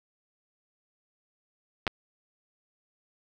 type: clicks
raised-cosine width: 0.3 ms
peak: -11 / -12 dBFS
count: 2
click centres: 1.868 / 1.877 s
effects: none